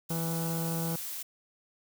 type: noise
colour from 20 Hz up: blue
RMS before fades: -38 dBFS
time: 0.09-1.23 s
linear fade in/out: 10 ms
type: harmonic tone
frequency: 164.81 Hz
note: E3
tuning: in tune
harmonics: 1 / 2 / 3 / 4 / 5 / 6 / 7 / 8 / 9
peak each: -31 / -42 / -40 / -47 / -44 / -51 / -52 / -54 / -52 dBFS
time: 0.1-0.96 s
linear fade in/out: 5 ms
effects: none